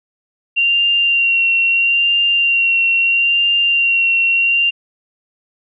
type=tone with vibrato; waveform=sine; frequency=2762 Hz; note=F7; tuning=20 cents flat; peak=-11 dBFS; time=0.56-4.71 s; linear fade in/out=20 ms; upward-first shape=sine; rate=0.76 Hz; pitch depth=21 cents each way; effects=none